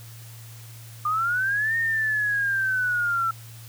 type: linear two-way sweep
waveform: sine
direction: up then down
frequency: 1197 to 1845 to 1334 Hz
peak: -21 dBFS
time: 1.05-3.31 s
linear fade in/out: 5 ms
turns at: 1.77 s
effects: added 114 Hz sine -41 dBFS peak until 3.68 s + white hiss -48 dBFS RMS until 3.68 s